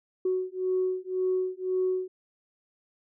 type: beating tone pair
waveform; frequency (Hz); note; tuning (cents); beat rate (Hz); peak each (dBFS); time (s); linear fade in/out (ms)
sine; 370 / 371.9; F#4 / F#4; 0 / +9; 1.9; -28; 0.25-2.08; 5
effects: tanh soft clip ceiling -18 dBFS